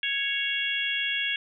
harmonic tone, 554 Hz, C#5, 1 cent flat, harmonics 3 / 4 / 5 / 6, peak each -32 / -32 / -30 / -30 dBFS, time 0.03-1.36 s, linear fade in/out 2 ms, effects none

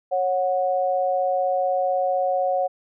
sine tone pair together, 550 / 734.2 Hz, C#5 / F#5, -14 / -14 cents, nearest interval perfect fourth, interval 500 cents, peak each -22 dBFS, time 0.11-2.68 s, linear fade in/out 20 ms, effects none

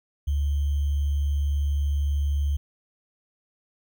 sine tone with sample-and-hold, 71.8 Hz, D2, 39 cents flat, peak -21 dBFS, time 0.27-2.57 s, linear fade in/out 10 ms, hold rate 3150 Hz, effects none

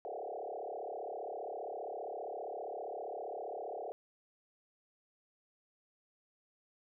sine tone with frequency modulation, 587.3 Hz, D5, in tune, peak -39 dBFS, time 0.05-3.92 s, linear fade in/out 0 ms, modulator 35.1 Hz, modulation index 5.3, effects none

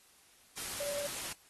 sine tone in noise, 576 Hz, D5, 34 cents flat, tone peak -36 dBFS, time 0.8-1.07 s, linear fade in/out 5 ms, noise white, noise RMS -40 dBFS, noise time 0.57-1.33 s, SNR +1 dB, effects white hiss -63 dBFS RMS until 1.49 s + AAC 32 kbps

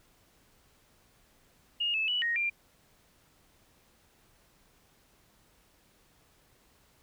sine tone with pitch steps, 2850 / 2613 / 2951 / 1871 / 2383 Hz, F7 / E7 / F#7 / A#6 / D7, +34 / -16 / -5 / +6 / +25 cents, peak -27 dBFS, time 1.8-2.5 s, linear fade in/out 10 ms, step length 140 ms, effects pink hiss -65 dBFS RMS until 7.02 s

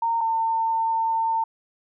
sine tone pair in turn, 920 / 902.6 Hz, A#5 / A5, -23 / +44 cents, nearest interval unison, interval 33 cents, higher first, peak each -20 dBFS, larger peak neither, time 0.02-0.21 / 0.21-1.44 s, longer second, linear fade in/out 5 ms, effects none

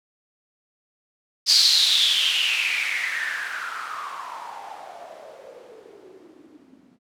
violet noise with low-pass filter sweep, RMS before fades -25 dBFS, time 1.46-6.99 s, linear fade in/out 50 ms, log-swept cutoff 4800 to 230 Hz, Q 7.2, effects none

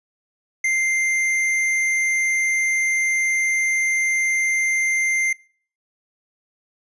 sine tone with hard clipping, 2093 Hz, C7, in tune, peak -19 dBFS, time 0.64-5.33 s, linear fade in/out 5 ms, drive 9 dB, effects noise-tail reverb RT60 0.5 s tail -25 dB re dry + resampled to 24000 Hz

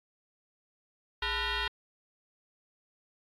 sine tone with frequency modulation, 884 Hz, A5, 8 cents sharp, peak -28 dBFS, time 1.22-1.68 s, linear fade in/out 5 ms, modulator 471 Hz, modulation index 6.4, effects tanh soft clip ceiling -25 dBFS + AAC 48 kbps

